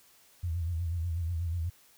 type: tone with vibrato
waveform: sine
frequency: 84.4 Hz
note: E2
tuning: 41 cents sharp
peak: -29 dBFS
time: 0.43-1.7 s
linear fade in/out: 10 ms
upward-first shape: sine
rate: 8.2 Hz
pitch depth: 90 cents each way
effects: white hiss -61 dBFS RMS until 1.97 s